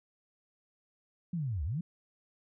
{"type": "linear two-way sweep", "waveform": "sine", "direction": "down then up", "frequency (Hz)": [182.3, 65.41, 182.3], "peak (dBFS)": -31, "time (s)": [1.33, 1.81], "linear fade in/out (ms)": 5, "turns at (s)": 1.64, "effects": []}